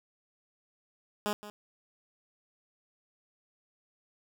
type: tone with echo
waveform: 10% pulse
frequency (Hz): 208.2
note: G#3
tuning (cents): +5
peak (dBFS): -21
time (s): 1.26-1.33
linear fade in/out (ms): 0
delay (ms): 170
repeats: 1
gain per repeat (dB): -14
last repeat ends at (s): 1.5
effects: none